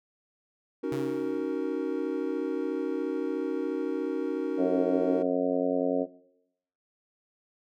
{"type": "chord", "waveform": "triangle", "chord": "D# minor seventh", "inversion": "third", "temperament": "equal with one note detuned", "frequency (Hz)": [277.2, 311.1, 374.1, 466.2], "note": ["C#4", "D#4", "F#4", "A#4"], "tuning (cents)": [0, 0, 19, 0], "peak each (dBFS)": -32, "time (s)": [0.83, 5.23], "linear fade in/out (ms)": 10}
{"type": "tone with exponential decay", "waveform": "sawtooth", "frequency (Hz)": 136.4, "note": "C#3", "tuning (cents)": -28, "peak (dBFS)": -29, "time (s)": [0.92, 1.71], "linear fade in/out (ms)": 2, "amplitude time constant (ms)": 170}
{"type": "harmonic tone", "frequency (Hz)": 90.4, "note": "F#2", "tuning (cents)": -40, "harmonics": [2, 3, 4, 5, 6, 7, 8], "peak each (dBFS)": [-39, -28, -38, -30, -29, -33, -39], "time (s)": [4.57, 6.07], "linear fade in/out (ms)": 50}
{"effects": ["noise-tail reverb RT60 0.8 s tail -20 dB re dry"]}